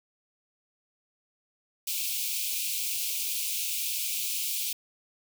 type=high-pass noise; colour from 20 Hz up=white; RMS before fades=-31 dBFS; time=1.87-4.73 s; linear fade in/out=5 ms; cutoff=2300 Hz; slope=96 dB/octave; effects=none